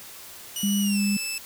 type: tone with pitch glide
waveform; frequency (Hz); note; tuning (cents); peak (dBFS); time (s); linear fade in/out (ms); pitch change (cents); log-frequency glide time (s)
15% pulse; 2937 to 2632; F#7 to E7; -13 to -3; -21; 0.56-1.38; 2; -190; 0.81-1
type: tone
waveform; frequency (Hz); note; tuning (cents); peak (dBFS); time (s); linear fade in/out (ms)
sine; 201.9; G#3; -49; -21; 0.63-1.17; 5
effects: white hiss -43 dBFS RMS until 1.45 s